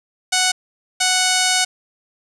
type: tone pair in turn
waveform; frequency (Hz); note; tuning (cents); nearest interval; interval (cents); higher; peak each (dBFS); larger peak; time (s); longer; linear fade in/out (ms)
5% pulse; 740 / 740; F#5 / F#5; 0 / 0; unison; 0; neither; -3; neither; 0.32-0.52 / 1-1.65; second; 10
effects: resampled to 22050 Hz + 7-bit